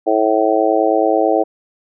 harmonic tone, 109.2 Hz, A2, 13 cents flat, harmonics 3 / 4 / 5 / 6 / 7, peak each -18 / -18 / -18 / -18 / -18 dBFS, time 0.06-1.44 s, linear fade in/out 20 ms, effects none

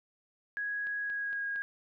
sine tone with pitch glide, 1661.2 to 1635.5 Hz, G#6 to G#6, 0 to -27 cents, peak -32 dBFS, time 0.57-1.62 s, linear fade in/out 0 ms, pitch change -27 cents, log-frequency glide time 1-1.47 s
click train, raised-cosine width 0.3 ms, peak -36 dBFS, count 4, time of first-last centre 0.87-1.56 s, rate 4.35 Hz
effects none

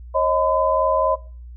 sine tone cluster, 543 / 627 / 1013 Hz, C#5 / D#5 / B5, -36 / +13 / +44 cents, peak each -20 dBFS, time 0.14-1.16 s, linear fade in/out 20 ms, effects noise-tail reverb RT60 0.4 s tail -21 dB re dry + added 60 Hz sine -35 dBFS peak until 1.56 s

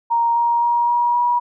sine tone with pitch steps, 934 / 941.6 / 949.2 / 956.9 / 964.7 Hz, A#5 / A#5 / A#5 / A#5 / B5, +3 / +17 / +31 / +45 / -41 cents, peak -14 dBFS, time 0.1-1.4 s, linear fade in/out 20 ms, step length 260 ms, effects none

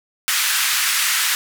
pink band-pass noise, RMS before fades -19 dBFS, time 0.28-1.35 s, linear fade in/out 0 ms, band 1400 to 16000 Hz, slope 24 dB/octave, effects none

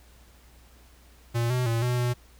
square tone with pitch steps, 117.6 / 125.6 / 115.4 / 123.5 / 122.5 Hz, A#2 / B2 / A#2 / B2 / B2, +16 / +30 / -17 / 0 / -14 cents, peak -24 dBFS, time 1.34-2.14 s, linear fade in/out 20 ms, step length 160 ms, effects added 60 Hz sine -53 dBFS peak until 2.39 s + pink hiss -58 dBFS RMS until 2.39 s

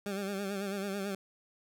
20% pulse tone with vibrato, 198 Hz, G3, 18 cents sharp, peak -29 dBFS, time 0.06-1.15 s, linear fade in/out 2 ms, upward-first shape sine, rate 9.1 Hz, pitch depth 60 cents each way, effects none

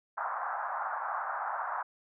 pink band-pass noise, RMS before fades -35 dBFS, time 0.17-1.83 s, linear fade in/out 10 ms, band 710 to 1500 Hz, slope 48 dB/octave, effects none

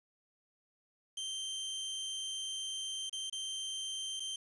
sawtooth tone with dropouts, 3136 Hz, G7, in tune, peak -34 dBFS, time 1.17-4.36 s, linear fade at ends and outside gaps 5 ms, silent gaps 3.096-3.127 / 3.299-3.325 / 4.198-4.202 s, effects resampled to 24000 Hz + 10-bit

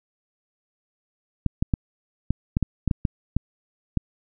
clicks, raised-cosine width 5 ms, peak -8 dBFS, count 11, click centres 1.463 / 1.625 / 1.738 / 2.306 / 2.569 / 2.627 / 2.877 / 2.912 / 3.052 / 3.366 / 3.973 s, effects none

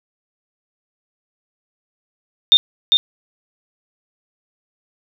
sine tone with echo, 3635 Hz, A#7, 44 cents flat, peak -5 dBFS, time 2.52-2.57 s, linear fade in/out 0 ms, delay 400 ms, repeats 1, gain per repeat -4 dB, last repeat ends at 2.97 s, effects none

